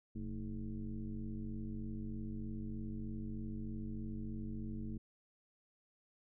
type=tone with frequency modulation; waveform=sine; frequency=123.47 Hz; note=B2; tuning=in tune; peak=-39 dBFS; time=0.15-4.98 s; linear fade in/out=10 ms; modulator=96.7 Hz; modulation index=1.7; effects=none